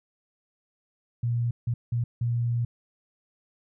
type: tone bursts at uneven times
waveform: sine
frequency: 118.8 Hz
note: A#2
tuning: 33 cents sharp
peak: -23 dBFS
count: 4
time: 1.23-1.51 / 1.67-1.74 / 1.92-2.04 / 2.21-2.65 s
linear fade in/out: 5 ms
effects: none